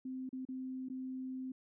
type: tone with dropouts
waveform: sine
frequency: 259.3 Hz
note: C4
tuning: 15 cents flat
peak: -39 dBFS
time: 0.05-1.52 s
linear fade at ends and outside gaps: 5 ms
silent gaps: 0.292-0.328 / 0.452-0.487 / 0.887-0.899 s
effects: none